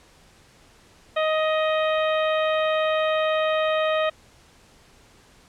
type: harmonic tone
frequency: 626 Hz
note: D#5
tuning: 10 cents sharp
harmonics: 1 / 2 / 3 / 4 / 5 / 6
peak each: -21 / -27 / -31 / -33 / -35 / -37 dBFS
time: 1.16-4.1 s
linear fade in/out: 10 ms
effects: pink hiss -54 dBFS RMS until 5.48 s + low-pass 9000 Hz 12 dB/octave